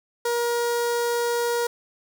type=tone with notch filter; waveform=sawtooth; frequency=474.6 Hz; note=A#4; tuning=31 cents sharp; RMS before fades=-24 dBFS; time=0.25-1.67 s; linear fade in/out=5 ms; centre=2600 Hz; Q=1.5; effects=none

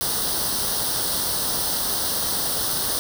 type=noise with comb filter; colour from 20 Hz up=white; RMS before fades=-24 dBFS; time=0.01-2.99 s; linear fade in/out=0 ms; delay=0.21 ms; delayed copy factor=+0.8; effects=none

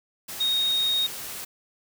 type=tone in noise; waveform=sine; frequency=3729 Hz; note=A#7; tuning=in tune; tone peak=-21 dBFS; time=0.4-1.07 s; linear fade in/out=10 ms; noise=white; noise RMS=-36 dBFS; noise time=0.28-1.45 s; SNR=+12 dB; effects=none

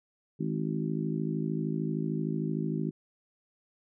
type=harmonic tone with a mistuned harmonic; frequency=53.2 Hz; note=G#1; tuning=42 cents sharp; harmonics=3 / 4 / 5 / 6 / 7; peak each=-32 / -34 / -36 / -38 / -39 dBFS; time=0.39-2.91 s; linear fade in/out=20 ms; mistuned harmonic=7; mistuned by=+17 cents; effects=none

